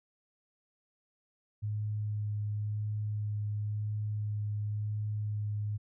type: tone with vibrato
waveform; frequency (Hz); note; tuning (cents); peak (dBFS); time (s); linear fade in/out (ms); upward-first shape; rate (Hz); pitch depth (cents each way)
sine; 105.2; G#2; +23; -31; 1.62-5.78; 20; sine; 0.95; 11
effects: none